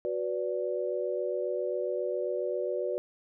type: chord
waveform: sine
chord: B minor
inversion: second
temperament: equal with one note detuned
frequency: 370 / 493.9 / 581.3 Hz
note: F#4 / B4 / D5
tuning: 0 / 0 / -18 cents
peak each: -33 / -33 / -33 dBFS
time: 0.05-2.98 s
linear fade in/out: 0 ms
effects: none